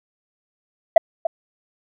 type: tone with echo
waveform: sine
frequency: 659.3 Hz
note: E5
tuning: in tune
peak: -3 dBFS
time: 0.96-0.98 s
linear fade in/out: 5 ms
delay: 290 ms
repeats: 1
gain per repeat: -13 dB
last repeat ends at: 1.27 s
effects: tanh soft clip ceiling -4 dBFS